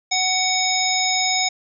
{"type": "harmonic tone", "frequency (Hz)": 747, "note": "F#5", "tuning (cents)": 16, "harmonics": [1, 3, 5, 7, 9], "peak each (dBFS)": [-24, -24, -24, -24, -24], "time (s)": [0.11, 1.49], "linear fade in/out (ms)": 10, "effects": []}